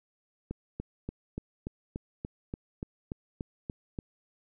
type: click train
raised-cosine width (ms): 3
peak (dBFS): -22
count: 13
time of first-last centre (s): 0.51-3.988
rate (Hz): 3.45
effects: none